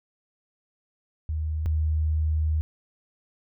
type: tone pair in turn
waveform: sine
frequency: 77.8 / 77.8 Hz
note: D#2 / D#2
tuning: 0 / 0 cents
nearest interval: unison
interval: 0 cents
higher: neither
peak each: -25 / -21 dBFS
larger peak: second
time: 1.29-1.66 / 1.66-2.61 s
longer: second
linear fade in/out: 0 ms
effects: none